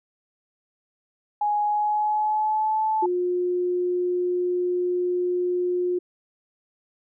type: tone with pitch glide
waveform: sine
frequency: 833 to 870.9 Hz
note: G#5 to A5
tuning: +5 to -18 cents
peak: -20 dBFS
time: 1.41-3.06 s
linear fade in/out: 5 ms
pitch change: +77 cents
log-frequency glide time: 1.62-2.83 s
type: tone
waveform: sine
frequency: 357.8 Hz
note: F4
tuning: 42 cents sharp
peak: -21 dBFS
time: 3.02-5.99 s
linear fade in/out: 10 ms
effects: none